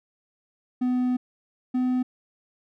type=tone pair in turn; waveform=triangle; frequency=250.5 / 252.8 Hz; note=B3 / B3; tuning=+25 / +41 cents; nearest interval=unison; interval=16 cents; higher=second; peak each=-19 dBFS; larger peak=neither; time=0.81-1.17 / 1.74-2.03 s; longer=first; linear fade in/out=10 ms; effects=none